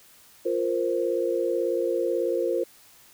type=chord; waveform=sine; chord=F suspended fourth; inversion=none; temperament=just; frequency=349.2 / 465.6 / 523.8 Hz; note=F4 / Bb4 / C5; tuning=0 / -2 / +2 cents; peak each=-27 dBFS; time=0.45-2.64 s; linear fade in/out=10 ms; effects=white hiss -54 dBFS RMS until 3.13 s